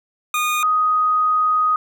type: tone pair in turn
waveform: 25% pulse / sine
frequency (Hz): 1227 / 1249.2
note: D#6 / D#6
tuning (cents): -25 / +7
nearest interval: unison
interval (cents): 32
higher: second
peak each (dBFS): -14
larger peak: neither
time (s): 0.34-0.63 / 0.63-1.76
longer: second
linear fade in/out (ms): 2
effects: none